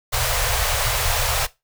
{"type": "band-stop noise", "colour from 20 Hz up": "pink", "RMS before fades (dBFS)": -21, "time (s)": [0.12, 1.47], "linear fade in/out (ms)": 20, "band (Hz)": [120, 480], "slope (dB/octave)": 48, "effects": ["noise-tail reverb RT60 0.2 s tail -17 dB re dry"]}